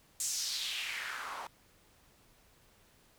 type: noise with band-pass filter sweep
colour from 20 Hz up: white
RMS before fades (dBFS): -38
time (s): 0.2-1.47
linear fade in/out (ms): 2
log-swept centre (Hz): 7800 to 840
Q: 2.8
effects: pink hiss -65 dBFS RMS until 3.18 s

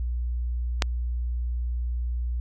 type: click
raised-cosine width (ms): 0.2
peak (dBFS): -4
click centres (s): 0.822
effects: added 60 Hz sine -25 dBFS peak until 2.4 s

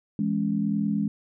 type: chord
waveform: sine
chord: C# minor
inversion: first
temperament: just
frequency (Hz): 166.31 / 207.9 / 277.2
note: E3 / G#3 / C#4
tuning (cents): +16 / +2 / 0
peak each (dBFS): -30 / -24 / -30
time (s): 0.19-1.08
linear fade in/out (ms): 2
effects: none

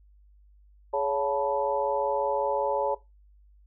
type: harmonic tone with a mistuned harmonic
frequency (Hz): 140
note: C#3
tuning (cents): +18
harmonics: 3 / 4 / 5 / 6 / 7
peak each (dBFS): -31 / -27 / -39 / -29 / -35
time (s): 0.93-2.95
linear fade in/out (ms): 10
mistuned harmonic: 6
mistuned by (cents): +70
effects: noise-tail reverb RT60 0.2 s tail -17 dB re dry + added 50 Hz sine -54 dBFS peak until 3.66 s

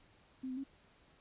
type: tone with pitch steps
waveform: sine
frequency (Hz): 260.6 / 256 / 271.9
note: C4 / C4 / C#4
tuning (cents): -7 / -38 / -33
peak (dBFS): -38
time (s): 0.43-0.64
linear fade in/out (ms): 10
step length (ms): 70
effects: pink hiss -66 dBFS RMS until 1.2 s + resampled to 8000 Hz

